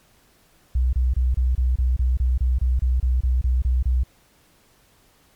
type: tone bursts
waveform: sine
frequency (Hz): 62.7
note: B1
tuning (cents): +27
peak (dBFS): -16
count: 16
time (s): 0.75-4.035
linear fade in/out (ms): 5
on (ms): 180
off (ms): 27
effects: pink hiss -58 dBFS RMS until 5.35 s + MP3 96 kbps